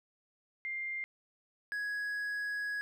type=tone pair in turn; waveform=sine / triangle; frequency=2100 / 1667.8 Hz; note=C7 / G#6; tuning=+6 / +7 cents; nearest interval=major third; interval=399 cents; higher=first; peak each=-35 / -32 dBFS; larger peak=second; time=0.65-1.04 / 1.72-2.81 s; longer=second; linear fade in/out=0 ms; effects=none